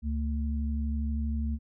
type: tone pair together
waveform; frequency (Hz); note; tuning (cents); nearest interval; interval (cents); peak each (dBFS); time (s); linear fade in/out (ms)
sine; 70.8 / 224.8; C#2 / A3; +37 / +37; octave + minor sixth; 2000; -28 / -34; 0.02-1.59; 50
effects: none